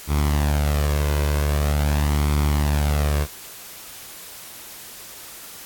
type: tone with flanger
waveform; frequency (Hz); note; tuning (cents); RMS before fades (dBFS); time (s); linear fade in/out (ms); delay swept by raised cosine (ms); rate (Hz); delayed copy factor
sawtooth; 73.42; D2; 0; -20; 0.07-3.27; 50; 0.88 to 1.98; 0.44; +0.55
effects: white hiss -39 dBFS RMS until 5.65 s + AAC 64 kbps